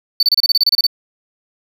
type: tone bursts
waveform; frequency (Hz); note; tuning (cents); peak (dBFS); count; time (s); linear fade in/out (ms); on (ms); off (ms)
triangle; 4520; C#8; +33; -8; 12; 0.2-0.867; 2; 29; 29
effects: none